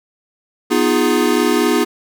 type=chord; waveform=square; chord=F half-diminished seventh; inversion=second; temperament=equal with one note detuned; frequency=246.9 / 311.1 / 352.5 / 415.3 Hz; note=Cb4 / Eb4 / F4 / Ab4; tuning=0 / 0 / +16 / 0 cents; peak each=-19 dBFS; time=0.7-1.85 s; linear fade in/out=20 ms; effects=none